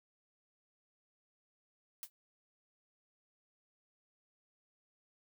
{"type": "noise with exponential decay", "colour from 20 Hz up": "blue", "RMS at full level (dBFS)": -39, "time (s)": [2.03, 2.1], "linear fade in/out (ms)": 0, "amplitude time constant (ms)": 15, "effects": []}